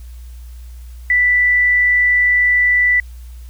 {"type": "tone", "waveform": "sine", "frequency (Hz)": 1975.5, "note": "B6", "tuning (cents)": 0, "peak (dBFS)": -10, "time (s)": [1.1, 3], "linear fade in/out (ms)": 2, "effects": ["added 60 Hz sine -31 dBFS peak until 3.49 s", "white hiss -51 dBFS RMS until 3.49 s"]}